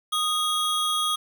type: tone pair together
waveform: square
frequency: 1241 / 3313 Hz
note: D#6 / G#7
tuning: -5 / -5 cents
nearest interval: octave + perfect fourth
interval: 1700 cents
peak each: -26 dBFS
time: 0.12-1.16 s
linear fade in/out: 10 ms
effects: 8-bit